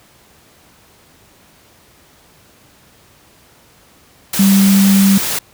sine tone in noise, 196 Hz, G3, in tune, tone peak -7 dBFS, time 4.39-5.18 s, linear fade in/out 5 ms, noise white, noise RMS -19 dBFS, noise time 4.33-5.39 s, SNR +9 dB, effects pink hiss -48 dBFS RMS until 5.53 s + high-pass 60 Hz 12 dB/octave

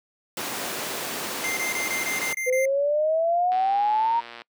pink noise, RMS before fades -29 dBFS, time 0.37-2.33 s, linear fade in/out 2 ms
square tone bursts, 2093 Hz, C7, in tune, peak -27 dBFS, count 8, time 1.44-2.655 s, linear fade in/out 2 ms, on 130 ms, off 25 ms
sine exponential sweep, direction up, 500 to 943 Hz, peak -19 dBFS, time 2.46-4.21 s, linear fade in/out 20 ms
click train, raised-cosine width 0.3 ms, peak -23 dBFS, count 107, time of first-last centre 3.52-4.418 s, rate 118 Hz
effects noise-tail reverb RT60 0.1 s tail -25 dB re dry + high-pass 300 Hz 12 dB/octave

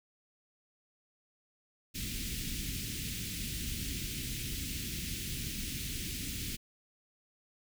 pink band-stop noise, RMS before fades -38 dBFS, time 1.94-6.57 s, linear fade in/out 20 ms, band 290 to 2300 Hz, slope 24 dB/octave, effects none

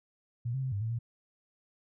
sine tone with pitch steps, 118.9 / 133.2 / 130.8 / 100.5 / 112.3 / 117 Hz, A#2 / C3 / C3 / G2 / A2 / A#2, +35 / +31 / 0 / +44 / +36 / +7 cents, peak -30 dBFS, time 0.45-0.99 s, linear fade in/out 10 ms, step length 90 ms, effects none

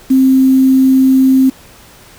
sine tone with quantisation, 263.5 Hz, C4, 12 cents sharp, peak -5 dBFS, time 0.1-1.5 s, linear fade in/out 10 ms, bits 5, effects pink hiss -40 dBFS RMS until 2.18 s

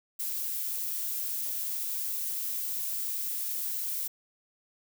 violet noise, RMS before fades -33 dBFS, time 0.19-4.08 s, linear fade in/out 10 ms, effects none

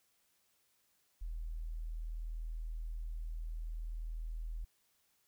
sine tone, 40.29 Hz, E1, 39 cents flat, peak -38 dBFS, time 1.21-4.65 s, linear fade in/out 10 ms, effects white hiss -75 dBFS RMS until 5.27 s

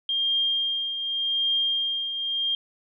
sine tone with tremolo, 3208 Hz, G7, 39 cents sharp, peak -20 dBFS, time 0.09-2.55 s, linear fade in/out 2 ms, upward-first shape triangle, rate 0.86 Hz, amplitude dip 60%, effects none

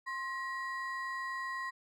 triangle ring-modulated tone, 1480 Hz, F#6, in tune, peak -31 dBFS, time 0.06-1.71 s, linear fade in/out 20 ms, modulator 424 Hz, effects none

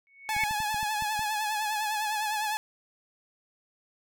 sine tone with exponential growth, 2217 Hz, C#7, in tune, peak -23 dBFS, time 0.07-0.44 s, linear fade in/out 0 ms, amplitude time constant 79 ms
sawtooth tone with vibrato, 852 Hz, G#5, 44 cents sharp, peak -24 dBFS, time 0.29-2.57 s, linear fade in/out 0 ms, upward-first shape triangle, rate 9.9 Hz, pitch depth 62 cents each way
clicks, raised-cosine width 5 ms, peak -30 dBFS, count 8, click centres 0.365 / 0.436 / 0.51 / 0.603 / 0.744 / 0.83 / 1.023 / 1.193 s
effects none

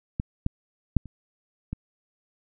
clicks, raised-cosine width 5 ms, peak -14 / -11 / -6 / -29 / -18 dBFS, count 5, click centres 0.199 / 0.464 / 0.967 / 1.057 / 1.73 s, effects none

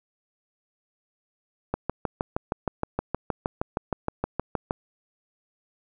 click train, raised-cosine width 1 ms, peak -11 dBFS, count 20, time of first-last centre 1.74-4.709 s, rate 6.4 Hz, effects none

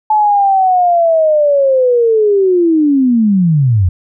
sine linear sweep, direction down, 865 to 82.9 Hz, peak -7 dBFS, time 0.1-3.89 s, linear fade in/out 5 ms, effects none

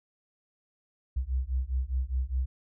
sine beating tone pair, 62 / 66.9 Hz, B1 / C2, +7 / +39 cents, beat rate 4.9 Hz, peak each -30 dBFS, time 1.16-2.46 s, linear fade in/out 10 ms, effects none

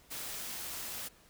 white noise, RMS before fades -41 dBFS, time 0.1-1.09 s, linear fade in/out 20 ms, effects pink hiss -62 dBFS RMS until 1.29 s

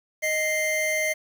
square tone pair together, 622.6 / 2093 Hz, D#5 / C7, +1 / 0 cents, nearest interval octave + major sixth, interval 2099 cents, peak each -28 / -25 dBFS, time 0.22-1.14 s, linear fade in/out 20 ms, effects 8-bit

